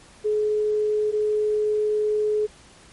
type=tone pair in turn; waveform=sine; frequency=424.2 / 424.2 Hz; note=G#4 / G#4; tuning=+37 / +37 cents; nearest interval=unison; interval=0 cents; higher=neither; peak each=-19 dBFS; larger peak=neither; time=0.24-1.12 / 1.12-2.47 s; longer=second; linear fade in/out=20 ms; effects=pink hiss -50 dBFS RMS until 2.92 s + MP3 48 kbps